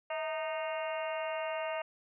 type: harmonic tone with a mistuned harmonic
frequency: 308.9 Hz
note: D#4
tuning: 12 cents flat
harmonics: 2 / 3 / 4 / 5 / 6 / 7 / 8 / 9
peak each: -35 / -41 / -44 / -48 / -48 / -46 / -51 / -45 dBFS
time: 0.1-1.82 s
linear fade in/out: 5 ms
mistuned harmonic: 2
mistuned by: +63 cents
effects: none